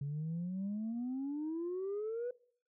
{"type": "exponential sweep", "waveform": "sine", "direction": "up", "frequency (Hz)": [138.59, 499], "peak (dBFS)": -34, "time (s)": [0.01, 2.31], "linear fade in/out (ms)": 5, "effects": ["noise-tail reverb RT60 0.5 s tail -21 dB re dry", "tanh soft clip ceiling -33 dBFS"]}